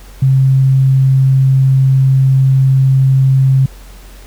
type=tone; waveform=sine; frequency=133.4 Hz; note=C3; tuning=34 cents sharp; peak=-6 dBFS; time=0.22-3.66 s; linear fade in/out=5 ms; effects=added 45 Hz sine -33 dBFS peak until 4.26 s + pink hiss -41 dBFS RMS until 4.26 s